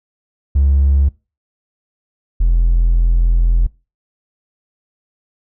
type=tone pair in turn; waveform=triangle; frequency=69.3 / 42.26 Hz; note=C#2 / E1; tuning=0 / +44 cents; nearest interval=major sixth; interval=856 cents; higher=first; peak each=-6 dBFS; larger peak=neither; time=0.55-1.09 / 2.4-3.67 s; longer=second; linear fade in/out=10 ms; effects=noise-tail reverb RT60 0.3 s tail -25 dB re dry + tanh soft clip ceiling -5 dBFS